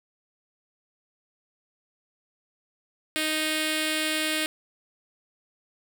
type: tone with notch filter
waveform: 5% pulse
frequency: 311.1 Hz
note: D#4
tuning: in tune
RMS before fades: -27 dBFS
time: 3.16-4.46 s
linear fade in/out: 0 ms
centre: 1000 Hz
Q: 0.98
effects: none